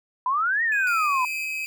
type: exponential two-way sweep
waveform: sine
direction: up then down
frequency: 982 to 1900 to 982 Hz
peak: -20 dBFS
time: 0.26-1.25 s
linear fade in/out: 2 ms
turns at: 0.63 s
type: tone with pitch glide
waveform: triangle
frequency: 2489 to 2543 Hz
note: D#7 to D#7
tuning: 0 to +37 cents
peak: -26 dBFS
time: 0.72-1.65 s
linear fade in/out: 2 ms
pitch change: +37 cents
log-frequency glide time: 0.85-1.19 s
type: tone with tremolo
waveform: sawtooth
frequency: 2387 Hz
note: D7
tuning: 28 cents sharp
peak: -29 dBFS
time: 0.87-1.66 s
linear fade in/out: 0 ms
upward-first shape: square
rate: 2.6 Hz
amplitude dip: 30%
effects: none